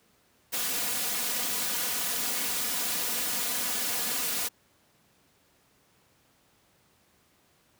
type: noise with comb filter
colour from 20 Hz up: white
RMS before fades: -30 dBFS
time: 0.52-4.49 s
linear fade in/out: 20 ms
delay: 4.1 ms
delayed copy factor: +0.85
effects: pink hiss -65 dBFS RMS until 7.79 s + high-pass 80 Hz 12 dB/octave